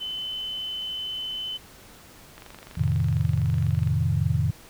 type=tone; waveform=sine; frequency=3037 Hz; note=F#7; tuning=44 cents sharp; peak=-29 dBFS; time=0-1.58 s; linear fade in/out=20 ms
type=click train; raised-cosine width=0.3 ms; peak=-27 dBFS; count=37; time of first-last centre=2.38-3.874 s; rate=24.1 Hz
type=chord; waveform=sine; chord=F dominant seventh; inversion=none; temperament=equal; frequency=87.31 / 110 / 130.81 / 155.56 Hz; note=F2 / A2 / C3 / Eb3; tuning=0 / 0 / 0 / 0 cents; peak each=-26 dBFS; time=2.77-4.51 s; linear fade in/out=10 ms
effects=pink hiss -49 dBFS RMS until 4.69 s